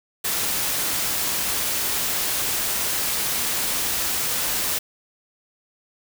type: noise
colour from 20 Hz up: white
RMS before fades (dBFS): -24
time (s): 0.24-4.79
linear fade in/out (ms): 10
effects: none